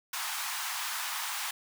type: high-pass noise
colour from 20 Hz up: pink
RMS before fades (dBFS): -35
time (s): 0.13-1.51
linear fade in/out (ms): 5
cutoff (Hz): 810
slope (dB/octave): 48
effects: none